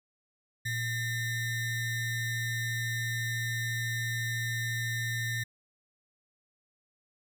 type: ring-modulated tone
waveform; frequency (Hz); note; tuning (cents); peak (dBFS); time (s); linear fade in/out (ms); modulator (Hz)
square; 960; B5; -49; -28; 0.65-5.44; 10; 843
effects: none